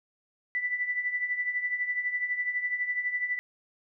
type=tone with tremolo; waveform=sine; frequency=1979 Hz; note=B6; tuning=3 cents sharp; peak=-24 dBFS; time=0.55-3.39 s; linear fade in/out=0 ms; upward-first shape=triangle; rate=12 Hz; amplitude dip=75%; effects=none